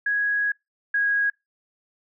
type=tone pair in turn; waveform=sine; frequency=1661.2 / 1647.8 Hz; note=G#6 / G#6; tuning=0 / -14 cents; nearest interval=unison; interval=14 cents; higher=first; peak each=-20 / -19 dBFS; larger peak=second; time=0.06-0.52 / 0.94-1.3 s; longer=first; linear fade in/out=5 ms; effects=noise-tail reverb RT60 0.2 s tail -26 dB re dry